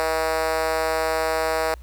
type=tone with high-pass filter; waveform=5% pulse; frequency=160 Hz; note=D#3; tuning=49 cents sharp; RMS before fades=-23 dBFS; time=0-1.74 s; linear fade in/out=0 ms; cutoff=550 Hz; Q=3.4; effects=added 60 Hz sine -38 dBFS peak until 1.82 s + pink hiss -57 dBFS RMS until 1.82 s